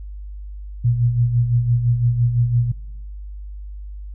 sine tone with tremolo, 120 Hz, B2, 49 cents flat, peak -12 dBFS, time 0.84-2.72 s, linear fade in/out 10 ms, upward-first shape sine, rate 5.9 Hz, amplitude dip 60%, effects noise-tail reverb RT60 1.0 s tail -25 dB re dry + added 50 Hz sine -30 dBFS peak until 4.14 s

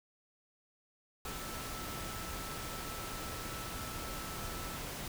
sine tone in noise, 1318 Hz, E6, 1 cent flat, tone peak -48 dBFS, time 1.26-4.77 s, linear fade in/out 2 ms, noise pink, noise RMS -42 dBFS, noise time 1.25-5.08 s, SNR -9 dB, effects none

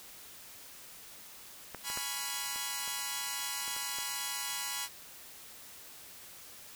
clicks, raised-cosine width 0.5 ms, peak -25 / -28 / -23 / -31 / -32 / -33 / -31 / -30 dBFS, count 8, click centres 1.747 / 1.901 / 1.974 / 2.56 / 2.877 / 3.679 / 3.765 / 3.986 s
5% pulse chord, C# dominant seventh, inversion second, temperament equal, 830.6 / 987.8 / 1108.7 / 1396.9 Hz, G#5 / B5 / C#6 / E#6, 0 / 0 / 0 / 0 cents, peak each -30 / -26 / -30 / -31 dBFS, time 1.83-4.89 s, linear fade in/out 50 ms
effects white hiss -51 dBFS RMS until 6.75 s

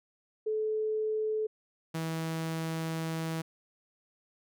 sine / sawtooth tone pair in turn, 432.9 / 162.15 Hz, A4 / E3, -28 / -28 cents, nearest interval octave + perfect fourth, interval 1700 cents, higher first, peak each -28 dBFS, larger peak neither, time 0.46-1.47 / 1.94-3.42 s, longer second, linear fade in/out 10 ms, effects none

